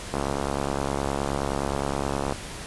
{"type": "click train", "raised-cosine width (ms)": 1, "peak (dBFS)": -12, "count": 153, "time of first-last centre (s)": [0.14, 2.324], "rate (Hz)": 69.6, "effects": ["pink hiss -37 dBFS RMS until 2.66 s", "resampled to 24000 Hz"]}